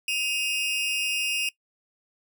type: tone pair together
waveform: 40% pulse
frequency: 2528 / 2801 Hz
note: D#7 / F7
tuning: +27 / +4 cents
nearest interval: major second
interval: 177 cents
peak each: -26 dBFS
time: 0.08-1.49 s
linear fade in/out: 2 ms
effects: noise-tail reverb RT60 0.1 s tail -21 dB re dry